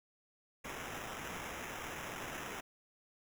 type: noise with sample-and-hold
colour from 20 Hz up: violet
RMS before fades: -44 dBFS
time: 0.64-2.61 s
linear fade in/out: 10 ms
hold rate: 4410 Hz
effects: none